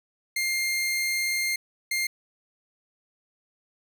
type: tone bursts at uneven times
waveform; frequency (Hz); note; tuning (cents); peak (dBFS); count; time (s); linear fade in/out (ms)
sawtooth; 2113; C7; +16; -21; 2; 0.36-1.56 / 1.91-2.07; 5
effects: none